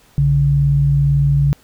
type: tone pair together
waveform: sine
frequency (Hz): 59.54 / 141.6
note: A#1 / C#3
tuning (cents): +37 / +37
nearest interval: octave + minor third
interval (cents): 1500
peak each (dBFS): -20 / -11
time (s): 0.18-1.53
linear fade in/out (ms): 0
effects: pink hiss -51 dBFS RMS until 1.63 s